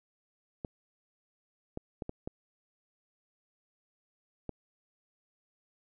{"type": "clicks", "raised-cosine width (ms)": 2, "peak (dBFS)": -23, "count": 6, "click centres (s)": [0.648, 1.774, 2.022, 2.094, 2.275, 4.493], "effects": []}